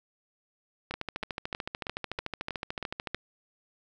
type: two click trains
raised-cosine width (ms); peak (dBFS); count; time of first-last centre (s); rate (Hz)
0.3; -17 / -18; 31 / 8; 0.94-3.146 / 0.91-3.146; 13.6 / 3.13
effects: none